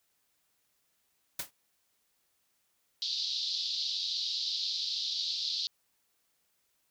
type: noise with exponential decay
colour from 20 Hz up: white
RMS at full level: -30 dBFS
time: 1.39-1.51 s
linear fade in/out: 5 ms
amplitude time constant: 26 ms
type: band-pass noise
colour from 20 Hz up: pink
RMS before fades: -34 dBFS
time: 3.02-5.67 s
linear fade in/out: 0 ms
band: 3700 to 4800 Hz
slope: 48 dB/octave
effects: white hiss -75 dBFS RMS until 6.9 s